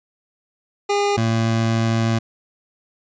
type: tone pair in turn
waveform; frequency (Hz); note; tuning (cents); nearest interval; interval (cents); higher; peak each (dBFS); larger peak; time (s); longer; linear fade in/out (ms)
25% pulse; 406.3 / 113.52; G#4 / A#2; -38 / -45; octave + minor seventh; 2207; first; -13; neither; 0.89-1.17 / 1.17-2.19; second; 10
effects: resampled to 16000 Hz